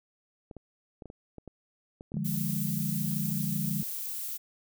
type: clicks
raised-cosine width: 2 ms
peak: -30 dBFS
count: 10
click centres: 0.512 / 0.567 / 1.022 / 1.057 / 1.101 / 1.383 / 1.477 / 2.009 / 2.119 / 2.169 s
type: chord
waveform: sine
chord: D diminished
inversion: none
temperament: equal with one note detuned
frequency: 149.31 / 174.61 / 207.7 Hz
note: D3 / F3 / Ab3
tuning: +29 / 0 / 0 cents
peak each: -33 / -34 / -33 dBFS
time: 2.14-3.83 s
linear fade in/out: 2 ms
type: noise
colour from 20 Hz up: violet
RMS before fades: -36 dBFS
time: 2.24-4.38 s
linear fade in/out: 20 ms
effects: none